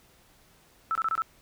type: tone bursts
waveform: sine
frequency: 1318.5 Hz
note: E6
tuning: in tune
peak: -24 dBFS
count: 5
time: 0.91-1.22 s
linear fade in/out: 0 ms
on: 42 ms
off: 25 ms
effects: pink hiss -60 dBFS RMS until 1.41 s